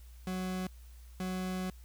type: tone bursts at uneven times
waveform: 40% pulse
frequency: 185 Hz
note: F#3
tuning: in tune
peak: -33 dBFS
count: 2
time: 0.27-0.67 / 1.2-1.7 s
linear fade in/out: 2 ms
effects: added 60 Hz sine -49 dBFS peak until 1.84 s + white hiss -64 dBFS RMS until 1.84 s